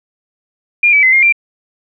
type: tone with pitch steps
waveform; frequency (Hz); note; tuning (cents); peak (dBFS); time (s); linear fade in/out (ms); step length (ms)
sine; 2409 / 2294 / 2048 / 2126 / 2367; D7 / D7 / C7 / C7 / D7; +43 / -41 / -38 / +27 / +13; -6; 0.83-1.325; 5; 99
effects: none